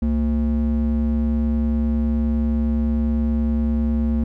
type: ring-modulated tone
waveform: triangle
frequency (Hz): 146.83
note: D3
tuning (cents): 0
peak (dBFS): -12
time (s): 0.02-4.24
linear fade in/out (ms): 5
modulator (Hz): 80.6
effects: none

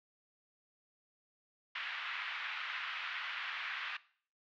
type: band-pass noise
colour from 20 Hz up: pink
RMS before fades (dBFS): -41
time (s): 1.75-3.97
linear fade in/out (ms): 5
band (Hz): 1300 to 3200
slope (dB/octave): 24
effects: noise-tail reverb RT60 0.5 s tail -19 dB re dry + low-pass 5000 Hz 12 dB/octave

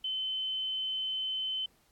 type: tone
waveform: sine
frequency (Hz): 3060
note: G7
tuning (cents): -42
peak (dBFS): -31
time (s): 0.04-1.66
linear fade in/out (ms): 5
effects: pink hiss -68 dBFS RMS until 1.91 s + AAC 64 kbps

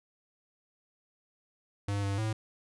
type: tone with pitch steps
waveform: square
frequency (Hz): 100.9 / 99.2 / 109.5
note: G#2 / G2 / A2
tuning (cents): -49 / +21 / -8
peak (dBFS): -30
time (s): 1.88-2.33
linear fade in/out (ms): 5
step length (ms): 150
effects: resampled to 24000 Hz + 12-bit

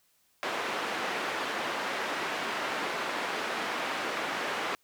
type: band-pass noise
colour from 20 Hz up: white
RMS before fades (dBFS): -33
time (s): 0.43-4.75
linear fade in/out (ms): 0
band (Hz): 290 to 1900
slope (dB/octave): 12
effects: white hiss -69 dBFS RMS until 4.83 s

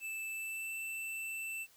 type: tone with pitch glide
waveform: square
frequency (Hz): 2637 to 2663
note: E7 to E7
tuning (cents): 0 to +17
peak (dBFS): -39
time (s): 0-1.67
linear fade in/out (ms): 50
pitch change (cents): +17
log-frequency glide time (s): 0.3-0.72
effects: white hiss -64 dBFS RMS until 1.76 s

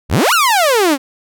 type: exponential two-way sweep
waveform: sawtooth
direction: up then down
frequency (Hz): 51.91 to 1480 to 257.7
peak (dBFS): -6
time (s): 0.09-0.98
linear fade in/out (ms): 50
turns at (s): 0.33
effects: none

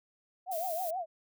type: tone with vibrato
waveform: sine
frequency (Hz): 694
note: F5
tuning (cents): -11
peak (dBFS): -32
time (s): 0.46-1.06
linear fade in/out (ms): 50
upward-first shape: triangle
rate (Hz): 6.3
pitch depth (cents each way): 200
type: noise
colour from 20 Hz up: violet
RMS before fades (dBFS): -41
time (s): 0.51-0.91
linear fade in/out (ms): 10
effects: none

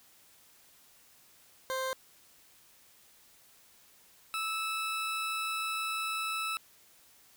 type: tone pair in turn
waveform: 20% pulse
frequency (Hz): 523.3 / 1310.3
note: C5 / E6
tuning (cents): 0 / -11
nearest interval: octave + major third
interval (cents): 1589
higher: second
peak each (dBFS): -27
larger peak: neither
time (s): 1.7-1.93 / 4.34-6.57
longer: second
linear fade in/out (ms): 0
effects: white hiss -61 dBFS RMS until 7.36 s

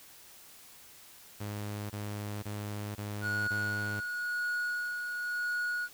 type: tone bursts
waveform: sawtooth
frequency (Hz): 103.83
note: G#2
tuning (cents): 0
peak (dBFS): -32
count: 5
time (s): 1.4-4.004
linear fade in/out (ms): 10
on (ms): 500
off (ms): 26
type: tone with tremolo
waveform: triangle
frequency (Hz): 1453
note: F#6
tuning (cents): -32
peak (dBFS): -28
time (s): 3.21-5.89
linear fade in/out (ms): 50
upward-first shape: sine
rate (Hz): 0.95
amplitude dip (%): 40
effects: white hiss -54 dBFS RMS until 5.93 s

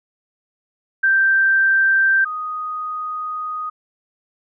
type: tone pair in turn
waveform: sine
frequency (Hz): 1568 / 1244.5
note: G6 / D#6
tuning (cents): 0 / 0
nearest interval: major third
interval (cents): 400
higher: first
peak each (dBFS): -12 / -23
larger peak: first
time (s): 1.03-2.25 / 2.25-3.7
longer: second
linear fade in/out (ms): 10
effects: none

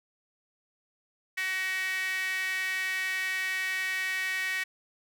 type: tone with high-pass filter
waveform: sawtooth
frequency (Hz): 375.9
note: F#4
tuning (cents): +27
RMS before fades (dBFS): -31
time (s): 1.37-4.64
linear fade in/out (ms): 10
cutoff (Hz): 2000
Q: 8.3
effects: none

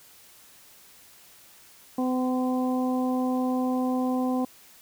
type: harmonic tone with a mistuned harmonic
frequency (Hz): 254.4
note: C4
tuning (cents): -48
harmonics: 1 / 2 / 3 / 4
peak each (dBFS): -24 / -32 / -33 / -37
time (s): 1.98-4.45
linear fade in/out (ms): 5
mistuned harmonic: 4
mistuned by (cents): +19
effects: white hiss -53 dBFS RMS until 4.81 s

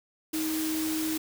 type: tone in noise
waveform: sine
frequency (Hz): 315.3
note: D#4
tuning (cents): +23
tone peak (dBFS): -28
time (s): 0.33-1.18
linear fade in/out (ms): 10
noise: white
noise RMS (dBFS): -35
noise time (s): 0.33-1.18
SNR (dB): +4
effects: none

